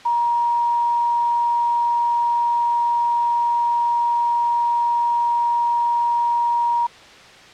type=tone with quantisation; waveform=sine; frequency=947 Hz; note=A#5; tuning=27 cents sharp; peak=-16 dBFS; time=0.05-6.87 s; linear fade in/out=10 ms; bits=6; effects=white hiss -43 dBFS RMS until 7.53 s + low-pass 4000 Hz 12 dB/octave